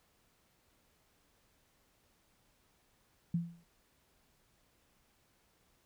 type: tone with exponential decay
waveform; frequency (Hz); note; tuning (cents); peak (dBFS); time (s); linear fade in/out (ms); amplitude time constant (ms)
sine; 170; F3; -46; -27; 3.34-3.64; 5; 65
effects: pink hiss -72 dBFS RMS until 5.85 s